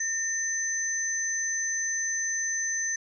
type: tone pair together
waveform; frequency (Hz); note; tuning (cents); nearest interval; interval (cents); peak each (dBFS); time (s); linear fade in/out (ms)
sine; 1821 / 6129; A#6 / G8; -41 / -40; octave + major sixth; 2101; -31 / -28; 0-2.96; 5
effects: none